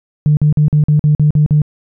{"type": "tone bursts", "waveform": "sine", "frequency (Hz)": 150, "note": "D3", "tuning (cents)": 37, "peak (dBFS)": -6, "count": 9, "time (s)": [0.26, 1.618], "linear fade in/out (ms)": 0, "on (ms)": 110, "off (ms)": 46, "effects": ["tanh soft clip ceiling -2 dBFS"]}